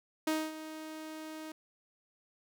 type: tone with ADSR envelope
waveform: sawtooth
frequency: 313.3 Hz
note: D#4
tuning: 12 cents sharp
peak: -24 dBFS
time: 0.27-1.52 s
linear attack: 5 ms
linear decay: 240 ms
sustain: -14 dB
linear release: 4 ms
effects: none